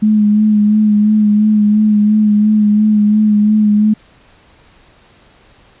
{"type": "tone with vibrato", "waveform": "sine", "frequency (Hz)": 211.3, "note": "G#3", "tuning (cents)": 30, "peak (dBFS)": -7, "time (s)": [0.02, 3.94], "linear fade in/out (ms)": 10, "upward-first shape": "sine", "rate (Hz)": 2.9, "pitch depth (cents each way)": 28, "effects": ["pink hiss -47 dBFS RMS until 5.8 s", "resampled to 8000 Hz"]}